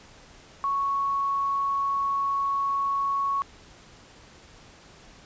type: tone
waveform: sine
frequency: 1108.7 Hz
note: C#6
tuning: in tune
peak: -23 dBFS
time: 0.64-3.42 s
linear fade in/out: 0 ms
effects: pink hiss -51 dBFS RMS until 5.25 s + resampled to 16000 Hz